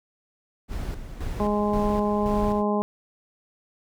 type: noise with tremolo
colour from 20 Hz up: brown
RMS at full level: -30 dBFS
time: 0.68-2.64 s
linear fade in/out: 50 ms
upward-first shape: square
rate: 1.9 Hz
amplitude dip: 60%
type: harmonic tone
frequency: 207.7 Hz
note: G#3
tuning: in tune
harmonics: 1 / 2 / 3 / 4 / 5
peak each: -24 / -27 / -29 / -30 / -31 dBFS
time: 1.4-2.82 s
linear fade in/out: 0 ms
effects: none